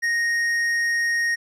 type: tone with tanh clipping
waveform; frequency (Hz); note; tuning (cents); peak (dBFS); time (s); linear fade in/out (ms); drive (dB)
sine; 1864.7; A#6; 0; -21; 0.02-1.36; 20; 9
effects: none